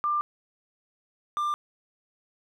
sine / triangle tone pair in turn, 1191 / 1191 Hz, D6 / D6, +24 / +24 cents, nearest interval unison, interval 0 cents, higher neither, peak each -23 dBFS, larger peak neither, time 0.04-0.21 / 1.37-1.54 s, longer neither, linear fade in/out 0 ms, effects none

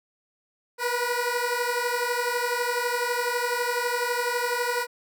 15% pulse beating tone pair, 479.2 / 491.2 Hz, A#4 / B4, +48 / -9 cents, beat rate 12 Hz, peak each -21 dBFS, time 0.78-4.87 s, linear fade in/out 50 ms, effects none

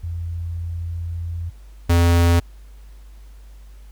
sine / square tone pair in turn, 85 / 85.64 Hz, F2 / F2, -46 / -33 cents, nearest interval unison, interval 13 cents, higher second, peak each -24 / -13 dBFS, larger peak second, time 0.03-1.5 / 1.89-2.4 s, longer first, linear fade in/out 10 ms, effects added 50 Hz sine -39 dBFS peak until 3.91 s + pink hiss -57 dBFS RMS until 3.91 s

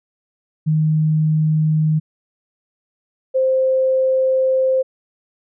sine tone pair in turn, 155.56 / 523.2 Hz, D#3 / C5, 0 / 0 cents, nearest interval octave + major sixth, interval 2100 cents, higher second, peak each -13 dBFS, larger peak neither, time 0.66-2 / 3.34-4.83 s, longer second, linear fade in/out 20 ms, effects none

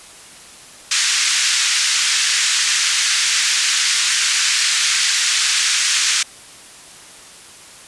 white band-pass noise, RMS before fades -17 dBFS, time 0.91-6.23 s, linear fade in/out 5 ms, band 1500 to 7400 Hz, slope 24 dB/octave, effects white hiss -40 dBFS RMS until 7.87 s + resampled to 24000 Hz

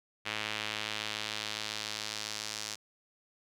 sawtooth tone with band-pass filter sweep, 107.2 Hz, A2, 45 cents flat, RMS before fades -38 dBFS, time 0.25-2.76 s, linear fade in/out 20 ms, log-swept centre 2700 to 5600 Hz, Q 1.5, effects none

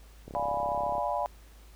click train, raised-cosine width 2 ms, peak -29 dBFS, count 25, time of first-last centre 0.28-0.982 s, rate 34.2 Hz
sine chord, D diminished seventh, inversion none, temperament equal, 587.3 / 698.5 / 830.6 / 987.8 Hz, D5 / F5 / Ab5 / Cb6, 0 / 0 / 0 / 0 cents, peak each -33 dBFS, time 0.35-1.26 s, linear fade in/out 0 ms
effects added 53 Hz sine -50 dBFS peak until 1.75 s + pink hiss -59 dBFS RMS until 1.75 s

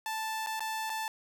sawtooth tone with dropouts, 880 Hz, A5, in tune, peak -29 dBFS, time 0.06-1.08 s, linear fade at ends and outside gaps 1 ms, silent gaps 0.463-0.47 / 0.595-0.605 / 0.896-0.9 s, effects none

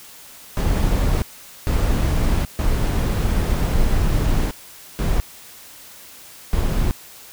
brown noise bursts at uneven times, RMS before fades -18 dBFS, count 5, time 0.57-1.22 / 1.67-2.45 / 2.59-4.51 / 4.99-5.2 / 6.53-6.91 s, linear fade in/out 0 ms, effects white hiss -42 dBFS RMS until 7.32 s

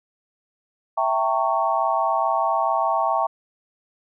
sine chord, E diminished seventh, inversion none, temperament equal with one note detuned, 659.3 / 784 / 911 / 1108.7 Hz, E5 / G5 / Bb5 / Db6, 0 / 0 / -40 / 0 cents, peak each -24 dBFS, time 0.97-3.27 s, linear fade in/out 10 ms, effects none

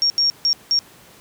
sine tone bursts at uneven times, 5550 Hz, F8, 12 cents flat, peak -14 dBFS, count 4, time 0.02-0.1 / 0.18-0.3 / 0.45-0.53 / 0.71-0.79 s, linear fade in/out 0 ms, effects pink hiss -47 dBFS RMS until 1.2 s + high-pass 100 Hz 12 dB/octave

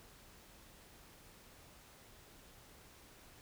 silence, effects pink hiss -60 dBFS RMS until 3.41 s

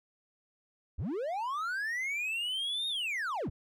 triangle linear two-way sweep, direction up then down, 46.25 to 3730 to 46.25 Hz, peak -30 dBFS, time 0.98-3.5 s, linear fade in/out 10 ms, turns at 2.88 s, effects none

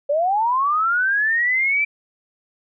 sine linear sweep, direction up, 554.4 to 2349 Hz, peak -16 dBFS, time 0.09-1.85 s, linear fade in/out 10 ms, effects none

